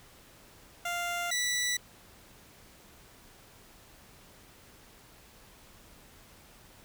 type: tone pair in turn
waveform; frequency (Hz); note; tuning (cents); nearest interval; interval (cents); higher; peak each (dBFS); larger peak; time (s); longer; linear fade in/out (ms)
15% pulse; 697 / 1966; F5 / B6; -4 / -8; octave + tritone; 1796; second; -25 / -22; second; 0.85-1.31 / 1.31-1.77; neither; 5
effects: pink hiss -56 dBFS RMS until 6.84 s